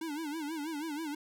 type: tone with vibrato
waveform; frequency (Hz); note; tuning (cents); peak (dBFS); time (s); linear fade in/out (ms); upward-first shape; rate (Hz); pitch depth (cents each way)
square; 307.5; D#4; -20; -36; 0.01-1.15; 5; sine; 6.2; 130
effects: none